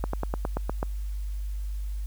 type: slowing click train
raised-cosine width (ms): 1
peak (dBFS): -14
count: 8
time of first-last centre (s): 0.04-0.829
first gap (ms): 94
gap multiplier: 1.06
effects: added 50 Hz sine -29 dBFS peak until 2.06 s + white hiss -56 dBFS RMS until 2.06 s